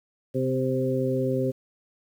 harmonic tone with a mistuned harmonic, 130.81 Hz, C3, in tune, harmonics 1 / 2 / 3 / 4, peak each -28 / -28 / -28 / -28 dBFS, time 0.34-1.52 s, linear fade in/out 20 ms, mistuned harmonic 2, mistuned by -20 cents, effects 9-bit

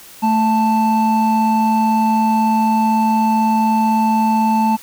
triangle tone pair together, 220.5 / 882 Hz, A3 / A5, +4 / +4 cents, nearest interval 2 octaves, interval 2400 cents, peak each -13 dBFS, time 0.22-4.77 s, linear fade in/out 20 ms, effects white hiss -40 dBFS RMS until 4.82 s

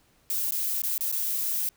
violet noise with dropouts, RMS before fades -28 dBFS, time 0.3-1.69 s, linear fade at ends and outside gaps 1 ms, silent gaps 0.509-0.521 / 0.819-0.835 / 0.98-1.008 / 1.116-1.125 s, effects pink hiss -64 dBFS RMS until 1.76 s

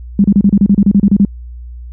sine tone bursts, 200 Hz, G3, 35 cents sharp, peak -4 dBFS, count 13, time 0.19-1.25 s, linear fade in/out 2 ms, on 52 ms, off 32 ms, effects added 60 Hz sine -26 dBFS peak until 1.92 s

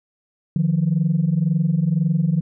sine tone pair together, 152.67 / 174.61 Hz, D#3 / F3, -33 / 0 cents, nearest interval major second, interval 233 cents, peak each -18 dBFS, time 0.56-2.41 s, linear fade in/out 2 ms, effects tanh soft clip ceiling -10 dBFS

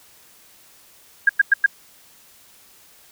sine tone bursts, 1617 Hz, G#6, 47 cents flat, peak -9 dBFS, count 4, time 1.27-1.662 s, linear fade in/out 5 ms, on 23 ms, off 100 ms, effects white hiss -51 dBFS RMS until 3.11 s

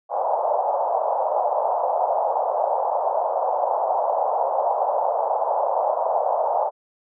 pink band-pass noise, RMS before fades -22 dBFS, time 0.09-6.71 s, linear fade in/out 50 ms, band 570 to 910 Hz, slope 48 dB/octave, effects none

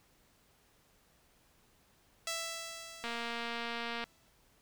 5% pulse tone with exponential decay, 662 Hz, E5, 7 cents sharp, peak -23 dBFS, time 2.27-4.3 s, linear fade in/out 2 ms, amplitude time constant 440 ms
click train, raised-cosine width 0.3 ms, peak -23 dBFS, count 235, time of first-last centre 3.04-4.04 s, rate 234 Hz
effects pink hiss -68 dBFS RMS until 4.61 s

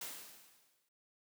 white noise with exponential decay, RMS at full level -42 dBFS, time 0.01-0.89 s, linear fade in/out 5 ms, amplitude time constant 190 ms, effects high-pass 150 Hz 12 dB/octave

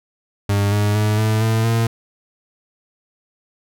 40% pulse tone with pitch steps, 101.1 / 103.64 / 106.25 / 108.92 / 111.66 / 114.47 Hz, G#2 / G#2 / G#2 / A2 / A2 / A#2, -46 / -3 / +40 / -17 / +26 / -31 cents, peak -14 dBFS, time 0.49-1.87 s, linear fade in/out 5 ms, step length 230 ms, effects none

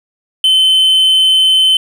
triangle tone, 3064 Hz, G7, 40 cents flat, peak -5 dBFS, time 0.44-1.77 s, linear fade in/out 2 ms, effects none

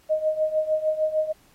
sine tone with tremolo, 622.3 Hz, D#5, in tune, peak -17 dBFS, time 0.09-1.33 s, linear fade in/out 20 ms, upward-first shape triangle, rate 6.6 Hz, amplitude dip 85%, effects pink hiss -59 dBFS RMS until 1.54 s + AAC 48 kbps

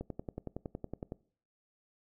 click train, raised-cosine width 2 ms, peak -25 dBFS, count 13, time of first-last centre 0.01-1.121 s, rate 10.8 Hz, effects noise-tail reverb RT60 0.5 s tail -22 dB re dry

